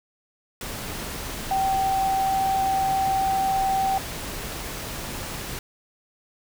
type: tone in noise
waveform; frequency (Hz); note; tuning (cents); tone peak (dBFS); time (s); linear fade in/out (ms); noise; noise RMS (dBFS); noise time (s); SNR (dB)
sine; 773; G5; -24; -20; 1.51-3.98; 2; pink; -33; 0.61-5.59; +10
effects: none